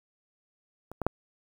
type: clicks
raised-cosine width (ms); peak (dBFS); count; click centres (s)
1; -27 / -17 / -9; 3; 0.916 / 1.017 / 1.066
effects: 8-bit